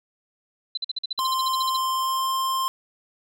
sine tone bursts, 4025 Hz, B7, 32 cents sharp, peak -24 dBFS, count 15, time 0.75-1.768 s, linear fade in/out 5 ms, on 24 ms, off 47 ms
square tone with pitch glide, 1046.5 to 1053.2 Hz, C6 to C6, 0 to +11 cents, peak -23 dBFS, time 1.19-2.68 s, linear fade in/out 0 ms, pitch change +11 cents, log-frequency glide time 1.92-2.28 s
effects none

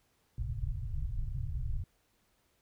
pink low-pass noise, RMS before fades -35 dBFS, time 0.38-1.84 s, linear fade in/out 2 ms, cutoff 140 Hz, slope 96 dB/octave, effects pink hiss -73 dBFS RMS until 2.61 s

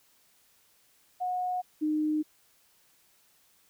sine tone pair in turn, 728 / 306.1 Hz, F#5 / D#4, -28 / -28 cents, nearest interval octave + minor third, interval 1500 cents, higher first, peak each -28 / -25 dBFS, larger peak second, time 1.2-1.62 / 1.81-2.23 s, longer neither, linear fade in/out 20 ms, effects white hiss -65 dBFS RMS until 3.69 s

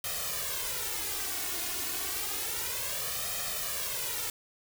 white noise with flanger, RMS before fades -34 dBFS, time 0.04-4.3 s, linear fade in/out 2 ms, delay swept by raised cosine 1.6 to 2.8 ms, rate 0.3 Hz, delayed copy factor +0.85, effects none

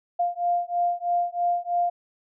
sine beating tone pair, 698.5 / 701.6 Hz, F5 / F5, 0 / +8 cents, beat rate 3.1 Hz, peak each -25 dBFS, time 0.19-1.9 s, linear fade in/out 10 ms, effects none

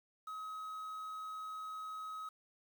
triangle tone with quantisation, 1273 Hz, D#6, 39 cents sharp, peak -40 dBFS, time 0.27-2.29 s, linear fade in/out 5 ms, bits 10, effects none

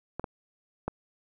clicks, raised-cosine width 1 ms, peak -19 / -19 / -16 dBFS, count 3, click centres 0.196 / 0.242 / 0.88 s, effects none

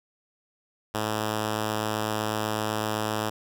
5% pulse tone, 107.9 Hz, A2, 33 cents flat, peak -15 dBFS, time 0.94-3.3 s, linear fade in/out 10 ms, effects none

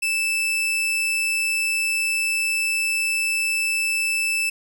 40% pulse tone, 2637 Hz, E7, in tune, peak -19 dBFS, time 0.02-4.5 s, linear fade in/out 10 ms, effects none

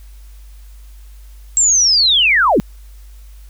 sine linear sweep, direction down, 7640 to 146.83 Hz, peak -9 dBFS, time 1.57-2.6 s, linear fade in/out 0 ms, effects added 50 Hz sine -35 dBFS peak until 3.49 s + white hiss -52 dBFS RMS until 3.49 s

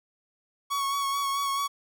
45% pulse tone with vibrato, 1113 Hz, C#6, 7 cents sharp, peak -26 dBFS, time 0.7-1.68 s, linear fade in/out 20 ms, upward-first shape sine, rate 4.6 Hz, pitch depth 25 cents each way, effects none

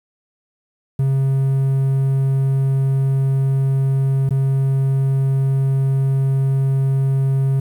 triangle tone with dropouts, 135.1 Hz, C#3, 44 cents flat, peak -12 dBFS, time 0.99-7.6 s, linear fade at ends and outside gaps 5 ms, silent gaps 4.292-4.307 s, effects 8-bit

